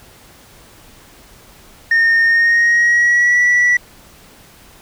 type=tone with pitch glide; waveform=sine; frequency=1832 to 1952.2 Hz; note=A#6 to B6; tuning=-31 to -21 cents; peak=-7 dBFS; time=1.91-3.77 s; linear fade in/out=5 ms; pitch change=+110 cents; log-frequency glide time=2.25-3.41 s; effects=tanh soft clip ceiling -8 dBFS + pink hiss -44 dBFS RMS until 4.81 s